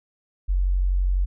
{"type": "tone", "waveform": "sine", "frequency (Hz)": 45.97, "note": "F#1", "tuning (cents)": -10, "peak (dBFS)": -18, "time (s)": [0.48, 1.26], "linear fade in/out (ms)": 20, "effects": []}